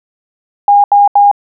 sine tone bursts, 813 Hz, G#5, 37 cents flat, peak -3 dBFS, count 3, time 0.68-1.314 s, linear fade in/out 2 ms, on 160 ms, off 77 ms, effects none

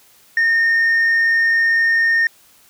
sine tone with frequency modulation, 1831 Hz, A#6, 32 cents flat, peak -10 dBFS, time 0.37-2.27 s, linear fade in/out 2 ms, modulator 35.6 Hz, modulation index 0.23, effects tanh soft clip ceiling -11 dBFS + white hiss -51 dBFS RMS until 2.69 s

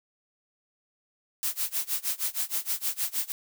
blue noise with tremolo, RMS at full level -27 dBFS, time 1.43-3.32 s, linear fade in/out 0 ms, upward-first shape sine, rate 6.4 Hz, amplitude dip 95%, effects none

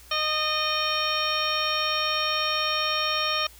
harmonic tone with a mistuned harmonic, 616 Hz, D#5, 17 cents flat, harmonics 1 / 2 / 3 / 4 / 5 / 6 / 7 / 9, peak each -33 / -28 / -36 / -31 / -30 / -32 / -36 / -32 dBFS, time 0.11-3.47 s, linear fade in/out 5 ms, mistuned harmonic 3, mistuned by -22 cents, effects added 60 Hz sine -51 dBFS peak until 3.59 s + white hiss -51 dBFS RMS until 3.59 s

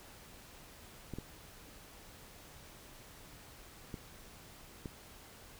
clicks, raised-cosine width 3 ms, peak -28 dBFS, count 4, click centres 1.137 / 1.186 / 3.942 / 4.858 s, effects pink hiss -55 dBFS RMS until 5.59 s

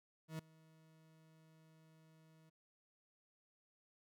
40% pulse tone with ADSR envelope, 159.2 Hz, D#3, 40 cents sharp, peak -40 dBFS, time 0.28-2.5 s, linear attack 110 ms, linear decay 5 ms, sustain -24 dB, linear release 12 ms, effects none

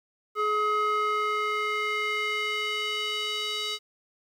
square tone with band-pass filter sweep, 423.1 Hz, G#4, 32 cents sharp, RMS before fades -28 dBFS, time 0.35-3.79 s, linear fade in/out 50 ms, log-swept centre 1100 to 3800 Hz, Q 2.2, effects 10-bit

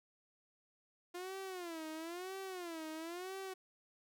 sawtooth tone with vibrato, 348 Hz, F4, 6 cents flat, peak -39 dBFS, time 1.14-3.54 s, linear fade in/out 10 ms, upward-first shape sine, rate 1 Hz, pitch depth 180 cents each way, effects none

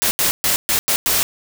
white noise bursts at uneven times, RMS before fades -17 dBFS, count 6, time 0.02-0.11 / 0.19-0.31 / 0.44-0.56 / 0.69-0.79 / 0.88-0.96 / 1.06-1.23 s, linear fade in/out 0 ms, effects none

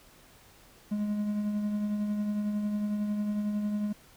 triangle tone with tremolo, 208.4 Hz, G#3, 6 cents sharp, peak -24 dBFS, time 0.91-3.93 s, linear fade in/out 10 ms, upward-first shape triangle, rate 11 Hz, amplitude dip 40%, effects pink hiss -57 dBFS RMS until 4.16 s

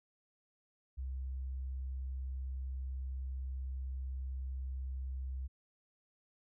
sine tone, 65.41 Hz, C2, in tune, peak -37 dBFS, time 0.97-5.48 s, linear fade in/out 20 ms, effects none

